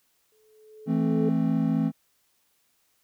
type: tone with exponential growth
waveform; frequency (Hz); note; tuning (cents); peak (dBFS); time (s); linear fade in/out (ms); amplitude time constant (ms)
sine; 432.1; A4; -31; -24; 0.32-1.29; 2; 210
type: chord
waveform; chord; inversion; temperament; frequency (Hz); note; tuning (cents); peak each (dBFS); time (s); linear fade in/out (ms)
triangle; A minor; second; just; 165 / 220 / 264; E3 / A3 / C4; +2 / 0 / +16; -24; 0.86-1.92; 50
effects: white hiss -69 dBFS RMS until 3.03 s